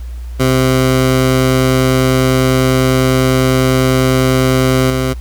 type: tone with level steps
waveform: 15% pulse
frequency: 130 Hz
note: C3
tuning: 11 cents flat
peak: -3 / -7 dBFS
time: 0.39-5.14 s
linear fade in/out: 20 ms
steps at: 4.9 s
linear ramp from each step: 2 ms
effects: added 60 Hz sine -22 dBFS peak until 5.2 s + pink hiss -45 dBFS RMS until 5.2 s